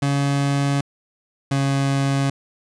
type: tone pair in turn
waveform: 30% pulse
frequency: 140.6 / 137.87 Hz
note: C#3 / C#3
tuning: +25 / -9 cents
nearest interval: unison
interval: 34 cents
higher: first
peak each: -15 dBFS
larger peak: neither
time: 0.02-0.81 / 1.51-2.3 s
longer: neither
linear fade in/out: 5 ms
effects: resampled to 22050 Hz